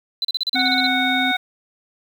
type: tone bursts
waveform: sine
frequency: 4023 Hz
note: B7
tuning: 31 cents sharp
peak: -18 dBFS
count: 11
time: 0.22-0.867 s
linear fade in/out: 2 ms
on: 27 ms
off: 35 ms
type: tone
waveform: triangle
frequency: 261.1 Hz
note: C4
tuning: 3 cents flat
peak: -21 dBFS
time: 0.54-1.32 s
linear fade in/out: 10 ms
type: harmonic tone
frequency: 740 Hz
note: F#5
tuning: in tune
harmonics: 1 / 2 / 3 / 5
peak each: -23 / -23 / -23 / -23 dBFS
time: 0.55-1.37 s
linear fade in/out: 10 ms
effects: 7-bit